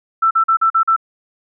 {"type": "tone bursts", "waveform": "sine", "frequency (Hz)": 1331, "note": "E6", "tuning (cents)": 16, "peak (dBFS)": -10, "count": 6, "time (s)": [0.22, 0.964], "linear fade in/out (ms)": 10, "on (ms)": 89, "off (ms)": 42, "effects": []}